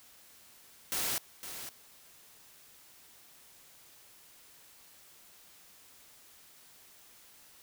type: noise with echo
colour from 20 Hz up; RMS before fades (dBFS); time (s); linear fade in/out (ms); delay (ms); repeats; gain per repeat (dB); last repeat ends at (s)
white; -33; 0.92-1.18; 0; 510; 1; -10; 1.69
effects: white hiss -58 dBFS RMS until 7.62 s